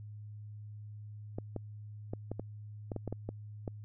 clicks, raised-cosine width 2 ms, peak -24 dBFS, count 11, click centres 1.385 / 1.563 / 2.135 / 2.316 / 2.396 / 2.918 / 2.963 / 3.077 / 3.126 / 3.29 / 3.678 s, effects added 105 Hz sine -44 dBFS peak until 3.84 s

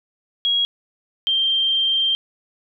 sine tone pair in turn, 3300 / 3162 Hz, G#7 / G7, -12 / +14 cents, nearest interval minor second, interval 74 cents, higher first, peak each -16 dBFS, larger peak neither, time 0.45-0.65 / 1.27-2.15 s, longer second, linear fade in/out 0 ms, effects none

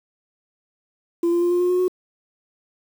sine tone with pitch steps, 341.4 / 345.4 / 349.4 / 353.4 / 357.5 / 361.7 / 365.9 Hz, F4 / F4 / F4 / F4 / F4 / F#4 / F#4, -39 / -19 / +1 / +21 / +41 / -39 / -19 cents, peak -14 dBFS, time 1.23-1.881 s, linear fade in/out 5 ms, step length 93 ms, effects tanh soft clip ceiling -15 dBFS + 7-bit

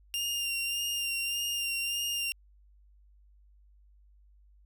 sawtooth tone with vibrato, 2794 Hz, F7, in tune, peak -27 dBFS, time 0.14-2.32 s, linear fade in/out 0 ms, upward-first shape sine, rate 1.7 Hz, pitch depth 24 cents each way, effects added 50 Hz sine -57 dBFS peak until 4.65 s

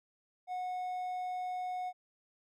triangle tone, 731 Hz, F#5, 21 cents flat, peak -33 dBFS, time 0.47-1.93 s, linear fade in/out 50 ms, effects none

